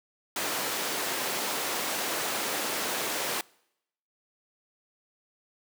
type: high-pass noise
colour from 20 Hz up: pink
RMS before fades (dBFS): -31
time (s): 0.36-3.41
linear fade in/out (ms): 2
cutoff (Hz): 380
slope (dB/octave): 12
effects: noise-tail reverb RT60 0.8 s tail -25 dB re dry